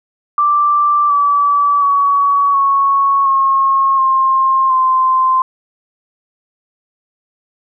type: tone with pitch steps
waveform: sine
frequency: 1174.7 / 1151.2 / 1128.2 / 1105.6 / 1083.4 / 1061.8 / 1040.5 Hz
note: D6 / D6 / C#6 / C#6 / C#6 / C6 / C6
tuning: 0 / -35 / +30 / -5 / -40 / +25 / -10 cents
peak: -9 dBFS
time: 0.38-5.42 s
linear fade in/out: 2 ms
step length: 720 ms
effects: none